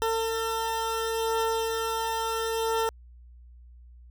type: beating tone pair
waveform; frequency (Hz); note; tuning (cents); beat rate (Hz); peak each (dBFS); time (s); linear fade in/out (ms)
20% pulse; 450 / 450.72; A4 / A4; +39 / +42; 0.72; -29 / -22; 0.02-2.89; 0
effects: added 60 Hz sine -47 dBFS peak until 4.1 s